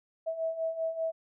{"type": "beating tone pair", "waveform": "sine", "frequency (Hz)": [647, 652.1], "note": ["E5", "E5"], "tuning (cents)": [-32, -19], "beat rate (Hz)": 5.1, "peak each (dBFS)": [-36, -31], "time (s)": [0.26, 1.12], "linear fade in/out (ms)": 20, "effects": []}